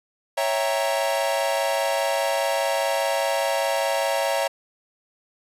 45% pulse chord, C# diminished seventh, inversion none, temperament equal, 554.4 / 659.3 / 784 / 932.3 Hz, C#5 / E5 / G5 / Bb5, 0 / 0 / 0 / 0 cents, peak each -25 / -26 / -30 / -28 dBFS, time 0.37-4.48 s, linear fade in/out 10 ms, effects resampled to 32000 Hz

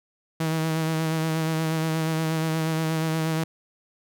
sawtooth tone with vibrato, 160 Hz, D#3, 49 cents sharp, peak -19 dBFS, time 0.4-3.44 s, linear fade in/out 5 ms, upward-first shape sine, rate 8.4 Hz, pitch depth 25 cents each way, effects none

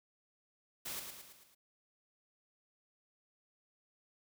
white noise with echo, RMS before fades -42 dBFS, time 0.85-1 s, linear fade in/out 10 ms, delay 110 ms, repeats 5, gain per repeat -5 dB, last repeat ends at 1.55 s, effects none

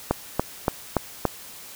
click train, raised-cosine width 1 ms, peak -5 dBFS, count 5, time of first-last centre 0.11-1.253 s, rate 3.5 Hz, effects white hiss -42 dBFS RMS until 1.75 s

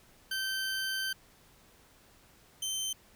20% pulse tone pair in turn, 1549 / 3098 Hz, G6 / G7, -21 / -21 cents, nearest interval octave, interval 1200 cents, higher second, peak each -27 dBFS, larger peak neither, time 0.31-1.13 / 2.62-2.93 s, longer first, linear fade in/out 5 ms, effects pink hiss -61 dBFS RMS until 3.15 s

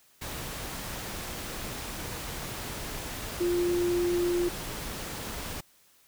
sine tone in noise, 350.4 Hz, F4, 6 cents sharp, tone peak -24 dBFS, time 3.4-4.49 s, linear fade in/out 10 ms, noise pink, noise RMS -37 dBFS, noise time 0.21-5.61 s, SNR +10 dB, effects white hiss -62 dBFS RMS until 6.07 s

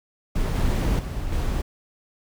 brown noise with level steps, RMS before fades -23 / -21 / -29 / -24 dBFS, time 0.35-1.62 s, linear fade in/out 10 ms, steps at 0.55 / 0.99 / 1.32 s, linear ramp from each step 2 ms, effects none

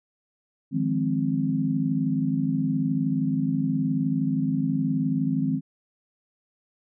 sine chord, F minor seventh, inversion third, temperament equal, 155.56 / 174.61 / 207.7 / 261.6 Hz, Eb3 / F3 / Ab3 / C4, 0 / 0 / 0 / 0 cents, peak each -27 / -30 / -29 / -25 dBFS, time 0.71-5.61 s, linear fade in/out 50 ms, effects none

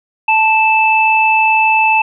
sine tone pair together, 879 / 2634 Hz, A5 / E7, -2 / -2 cents, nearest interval octave + perfect fifth, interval 1900 cents, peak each -11 dBFS, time 0.28-2.02 s, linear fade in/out 5 ms, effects none

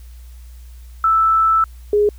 sine tone pair in turn, 1318.5 / 415.3 Hz, E6 / G#4, 0 / 0 cents, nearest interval octave + minor sixth, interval 2000 cents, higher first, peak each -11 dBFS, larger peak neither, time 1.04-1.64 / 1.93-2.09 s, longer first, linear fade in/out 2 ms, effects added 60 Hz sine -35 dBFS peak until 2.18 s + white hiss -53 dBFS RMS until 2.18 s

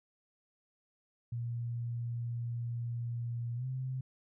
sine tone with pitch glide, 118.4 to 129.86 Hz, A#2 to C3, +27 to -13 cents, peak -34 dBFS, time 1.32-4.01 s, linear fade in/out 5 ms, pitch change +160 cents, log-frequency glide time 3.55-3.66 s, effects none

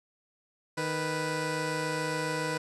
15% pulse tone pair together, 155.56 / 493.9 Hz, D#3 / B4, 0 / 0 cents, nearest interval octave + minor sixth, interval 2000 cents, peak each -27 / -25 dBFS, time 0.77-2.58 s, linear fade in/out 10 ms, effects resampled to 24000 Hz + 10-bit

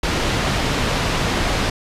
pink low-pass noise, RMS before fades -20 dBFS, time 0.03-1.7 s, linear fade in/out 5 ms, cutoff 4900 Hz, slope 12 dB/octave, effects resampled to 32000 Hz

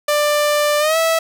sawtooth tone with pitch glide, 592 to 653.1 Hz, D5 to E5, +14 to -16 cents, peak -10 dBFS, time 0.08-1.19 s, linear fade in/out 5 ms, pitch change +170 cents, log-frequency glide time 0.79-0.97 s, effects none

